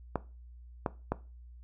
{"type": "clicks", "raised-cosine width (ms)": 1, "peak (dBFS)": -15, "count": 3, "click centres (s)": [0.157, 0.862, 1.12], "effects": ["noise-tail reverb RT60 0.3 s tail -17 dB re dry", "added 60 Hz sine -48 dBFS peak until 1.63 s"]}